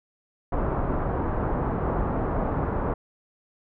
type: low-pass noise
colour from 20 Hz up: pink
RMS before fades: -26 dBFS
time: 0.52-2.94 s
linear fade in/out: 5 ms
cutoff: 1200 Hz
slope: 24 dB/octave
effects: none